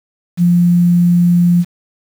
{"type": "tone with quantisation", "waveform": "sine", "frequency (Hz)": 174.61, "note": "F3", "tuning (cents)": 0, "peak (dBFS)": -7, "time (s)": [0.37, 1.65], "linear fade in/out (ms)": 50, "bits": 6, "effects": []}